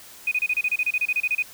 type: tone bursts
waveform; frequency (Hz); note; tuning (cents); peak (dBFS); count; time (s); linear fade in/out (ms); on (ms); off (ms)
sine; 2489; D#7; 0; -19; 16; 0.27-1.425; 5; 45; 29
effects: white hiss -45 dBFS RMS until 1.53 s